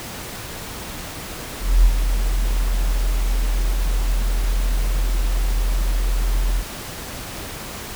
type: tone with ADSR envelope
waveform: sine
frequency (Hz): 42.25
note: E1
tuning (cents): +43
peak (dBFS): -7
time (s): 1.59-6.64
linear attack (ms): 260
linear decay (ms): 54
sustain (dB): -9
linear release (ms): 57
effects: pink hiss -32 dBFS RMS until 7.95 s